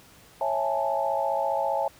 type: chord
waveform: sine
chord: A major seventh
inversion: first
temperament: just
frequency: 550 / 660 / 825 / 880 Hz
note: C#5 / E5 / G#5 / A5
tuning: -14 / +2 / -12 / 0 cents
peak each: -29 dBFS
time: 0.41-1.88 s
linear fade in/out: 2 ms
effects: pink hiss -53 dBFS RMS until 1.99 s + high-pass 60 Hz 12 dB/octave